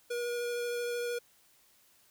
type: tone with vibrato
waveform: square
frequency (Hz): 480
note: B4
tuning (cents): -49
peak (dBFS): -33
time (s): 0.1-1.19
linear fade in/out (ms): 10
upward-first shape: sine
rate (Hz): 13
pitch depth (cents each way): 9
effects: white hiss -65 dBFS RMS until 2.1 s